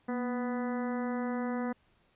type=harmonic tone with a mistuned harmonic; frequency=247.8 Hz; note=B3; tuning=6 cents sharp; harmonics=1 / 2 / 3 / 4 / 5 / 6 / 7 / 8; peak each=-32 / -38 / -42 / -44 / -46 / -48 / -49 / -50 dBFS; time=0.08-1.73 s; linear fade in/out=10 ms; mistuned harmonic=1; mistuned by=-57 cents; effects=pink hiss -69 dBFS RMS until 2.15 s + resampled to 8000 Hz